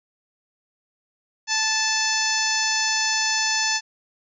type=harmonic tone; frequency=876 Hz; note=A5; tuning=8 cents flat; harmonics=1 / 2 / 3 / 4 / 5 / 6 / 7 / 8; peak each=-29 / -26 / -29 / -33 / -29 / -26 / -27 / -32 dBFS; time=1.47-3.81 s; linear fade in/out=50 ms; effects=none